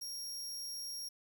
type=tone; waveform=sawtooth; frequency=5588 Hz; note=F8; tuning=in tune; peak=-38 dBFS; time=0.01-1.09 s; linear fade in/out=10 ms; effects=11-bit